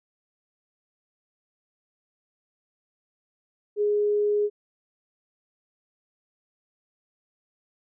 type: tone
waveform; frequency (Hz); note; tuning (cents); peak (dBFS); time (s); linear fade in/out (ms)
sine; 415.3; G#4; 0; -20; 3.76-4.5; 50
effects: none